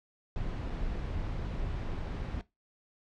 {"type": "noise with dropouts", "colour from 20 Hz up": "brown", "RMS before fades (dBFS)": -35, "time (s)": [0.36, 2.41], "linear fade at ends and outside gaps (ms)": 0, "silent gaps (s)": [0.698, 0.703], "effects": ["noise-tail reverb RT60 0.2 s tail -18 dB re dry", "low-pass 4000 Hz 12 dB/octave"]}